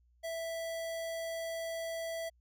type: tone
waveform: square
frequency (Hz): 659.3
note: E5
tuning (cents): 0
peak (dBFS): -37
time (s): 0.23-2.3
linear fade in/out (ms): 20
effects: added 60 Hz sine -65 dBFS peak until 2.4 s